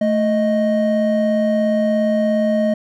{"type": "tone pair together", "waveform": "triangle", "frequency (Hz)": [219.8, 622.3], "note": ["A3", "D#5"], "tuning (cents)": [-2, 0], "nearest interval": "octave + tritone", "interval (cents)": 1802, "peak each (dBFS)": -15, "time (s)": [0.01, 2.74], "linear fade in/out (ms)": 5, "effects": []}